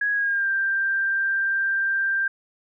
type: tone with pitch glide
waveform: sine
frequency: 1661.2 to 1580.7 Hz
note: G#6 to G6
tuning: 0 to +14 cents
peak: -20 dBFS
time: 0.01-2.28 s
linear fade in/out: 5 ms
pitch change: -86 cents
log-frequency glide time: 0.12-0.49 s
effects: none